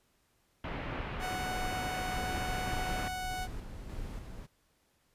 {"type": "low-pass noise", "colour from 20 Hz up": "pink", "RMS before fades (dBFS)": -38, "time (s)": [0.64, 3.08], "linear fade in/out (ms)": 2, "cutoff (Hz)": 2700, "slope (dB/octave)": 24}
{"type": "tone", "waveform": "sawtooth", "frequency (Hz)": 740, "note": "F#5", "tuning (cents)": 0, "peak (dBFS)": -32, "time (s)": [1.19, 3.48], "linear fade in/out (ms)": 50}
{"type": "noise with tremolo", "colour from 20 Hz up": "brown", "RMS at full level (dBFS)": -40, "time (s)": [2.13, 4.47], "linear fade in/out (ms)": 20, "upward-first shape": "square", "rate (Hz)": 1.7, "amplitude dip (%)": 35}
{"effects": ["pink hiss -72 dBFS RMS until 5.14 s", "resampled to 32000 Hz"]}